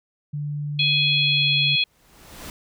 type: tone with pitch glide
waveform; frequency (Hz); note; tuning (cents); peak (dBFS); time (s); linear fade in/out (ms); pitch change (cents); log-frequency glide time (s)
sine; 146.83 to 143.89; D3 to D3; 0 to -35; -25; 0.33-1.76; 10; -35; 1-1.52
type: harmonic tone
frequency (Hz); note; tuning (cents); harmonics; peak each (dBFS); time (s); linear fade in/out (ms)
837; G#5; +13; 3 / 4 / 5; -22 / -20 / -24; 0.79-1.84; 5
type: noise with exponential growth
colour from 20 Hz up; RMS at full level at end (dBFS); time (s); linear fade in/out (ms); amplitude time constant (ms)
pink; -35; 1.67-2.5; 1; 180
effects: none